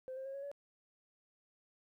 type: tone with pitch steps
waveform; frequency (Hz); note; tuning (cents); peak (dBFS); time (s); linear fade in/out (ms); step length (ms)
sine; 518 / 529.8 / 541.9 / 554.2 / 566.8; C5 / C5 / C#5 / C#5 / C#5; -17 / +22 / -39 / -1 / +38; -40; 0.08-0.515; 0; 87
effects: tanh soft clip ceiling -38 dBFS + 13-bit